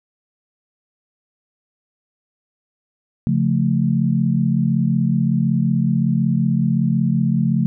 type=chord; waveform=sine; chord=Db augmented; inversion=none; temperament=equal; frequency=138.59 / 174.61 / 220 Hz; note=Db3 / F3 / A3; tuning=0 / 0 / 0 cents; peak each=-19 dBFS; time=3.27-7.66 s; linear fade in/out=0 ms; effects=none